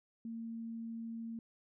sine tone, 228.3 Hz, A#3, 36 cents flat, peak -40 dBFS, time 0.25-1.39 s, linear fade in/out 2 ms, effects none

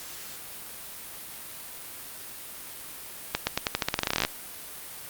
accelerating click train, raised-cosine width 0.2 ms, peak -6 dBFS, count 19, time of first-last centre 3.35-4.25 s, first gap 120 ms, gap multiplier 0.88, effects white hiss -41 dBFS RMS until 5.09 s + Opus 48 kbps

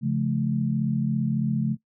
sine chord, Db augmented, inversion none, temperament just, 138.59 / 173.24 / 216.5 Hz, Db3 / F3 / A3, 0 / -14 / -28 cents, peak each -25 / -29 / -25 dBFS, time 0.01-1.77 s, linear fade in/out 50 ms, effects noise-tail reverb RT60 0.1 s tail -19 dB re dry

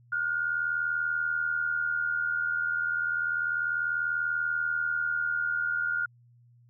sine tone pair together, 1419.7 / 1500 Hz, F6 / F#6, +28 / +23 cents, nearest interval minor second, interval 95 cents, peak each -27 / -33 dBFS, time 0.12-6.06 s, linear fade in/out 5 ms, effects added 120 Hz sine -56 dBFS peak until 6.69 s

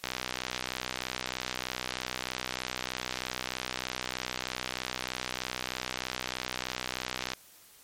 click train, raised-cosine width 0.2 ms, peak -14 dBFS, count 462, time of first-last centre 0.04-7.334 s, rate 63.2 Hz, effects white hiss -56 dBFS RMS until 7.83 s + MP3 64 kbps

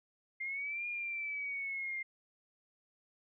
sine linear two-way sweep, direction up then down, 2100 to 2428 to 2100 Hz, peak -36 dBFS, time 0.4-2.03 s, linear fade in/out 10 ms, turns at 0.87 s, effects none

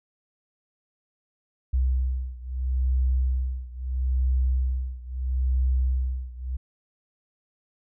sine beating tone pair, 63.7 / 64.46 Hz, C2 / C2, -46 / -25 cents, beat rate 0.76 Hz, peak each -24 / -26 dBFS, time 1.73-6.57 s, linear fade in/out 10 ms, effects none

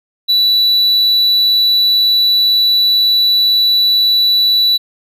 triangle tone, 3951 Hz, B7, in tune, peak -7 dBFS, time 0.28-4.78 s, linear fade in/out 20 ms, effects none

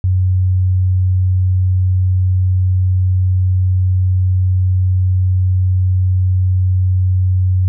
sine tone, 92.5 Hz, F#2, in tune, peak -10 dBFS, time 0.04-7.68 s, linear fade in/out 0 ms, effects none

